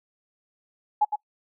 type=tone with echo; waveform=sine; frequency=840 Hz; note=G#5; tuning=19 cents sharp; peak=-16 dBFS; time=1.01-1.05 s; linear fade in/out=10 ms; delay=110 ms; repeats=1; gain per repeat=-7 dB; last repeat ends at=1.16 s; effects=noise-tail reverb RT60 0.1 s tail -23 dB re dry